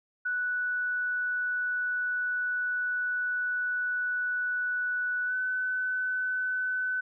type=tone with pitch glide; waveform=sine; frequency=1480 to 1506.7 Hz; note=F#6 to F#6; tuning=0 to +31 cents; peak=-27 dBFS; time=0.25-7.01 s; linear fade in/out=10 ms; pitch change=+31 cents; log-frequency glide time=5.26-5.34 s; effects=none